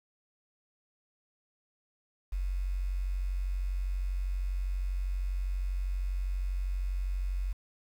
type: tone with quantisation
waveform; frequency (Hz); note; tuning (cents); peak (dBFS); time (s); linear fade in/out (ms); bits
sine; 46.25; F#1; 0; -29; 2.32-7.53; 10; 9
effects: none